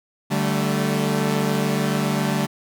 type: chord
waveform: sawtooth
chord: D suspended fourth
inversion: none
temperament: equal with one note detuned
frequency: 146.83 / 192.85 / 220 Hz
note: D3 / G3 / A3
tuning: 0 / -28 / 0 cents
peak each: -20 dBFS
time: 0.3-2.47 s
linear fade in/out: 20 ms
effects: none